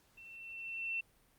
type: tone with level ramp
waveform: sine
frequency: 2694 Hz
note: E7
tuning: 37 cents sharp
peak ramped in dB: -52 to -33 dBFS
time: 0.17-1.01 s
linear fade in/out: 10 ms
effects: pink hiss -69 dBFS RMS until 1.38 s + Opus 48 kbps

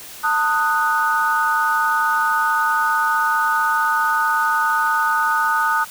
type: chord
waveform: sine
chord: D# diminished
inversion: second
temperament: equal with one note detuned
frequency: 895.4 / 1244.5 / 1480 Hz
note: A5 / D#6 / F#6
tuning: +30 / 0 / 0 cents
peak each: -21 / -19 / -20 dBFS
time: 0.23-5.85 s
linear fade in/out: 20 ms
effects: white hiss -37 dBFS RMS until 5.9 s

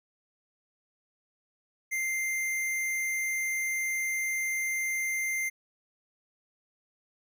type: tone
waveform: square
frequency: 2093 Hz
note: C7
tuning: in tune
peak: -29 dBFS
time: 1.91-5.5 s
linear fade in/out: 20 ms
effects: none

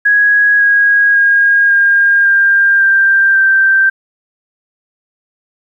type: tone with pitch steps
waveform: sine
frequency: 1661.2 / 1645 / 1628.9 / 1613 / 1597.2 / 1581.6 / 1566.2 Hz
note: G#6 / G#6 / G#6 / G6 / G6 / G6 / G6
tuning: 0 / -17 / -34 / +49 / +32 / +15 / -2 cents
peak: -6 dBFS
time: 0.05-3.9 s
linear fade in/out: 10 ms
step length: 550 ms
effects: 8-bit

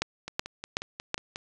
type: two click trains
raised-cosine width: 0.2 ms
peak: -19 / -9 dBFS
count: 7 / 4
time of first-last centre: 0.28-1.359 / 0.02-1.144 s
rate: 5.56 / 2.67 Hz
effects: resampled to 22050 Hz + 7-bit

